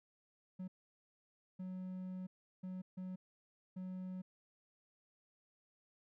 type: tone bursts at uneven times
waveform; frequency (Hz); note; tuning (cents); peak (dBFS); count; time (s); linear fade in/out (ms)
triangle; 185; F#3; 0; -40; 5; 0.59-0.68 / 1.59-2.27 / 2.63-2.82 / 2.97-3.16 / 3.76-4.22; 10
effects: none